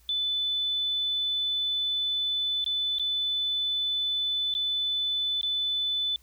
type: tone with dropouts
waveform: sine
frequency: 3500 Hz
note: A7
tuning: 10 cents flat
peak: -25 dBFS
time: 0.09-6.16 s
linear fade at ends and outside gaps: 1 ms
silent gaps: 2.643-2.662 / 2.985-2.996 / 4.54-4.55 / 5.412-5.431 s
effects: added 60 Hz sine -57 dBFS peak until 6.22 s + white hiss -63 dBFS RMS until 6.22 s